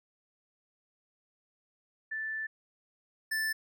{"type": "tone pair in turn", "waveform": ["sine", "square"], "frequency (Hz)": [1760, 1760], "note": ["A6", "A6"], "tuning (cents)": [0, 0], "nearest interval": "unison", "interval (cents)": 0, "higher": "neither", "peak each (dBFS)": [-33, -30], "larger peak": "second", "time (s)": [[2.11, 2.47], [3.31, 3.53]], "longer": "first", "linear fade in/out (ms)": 10, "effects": []}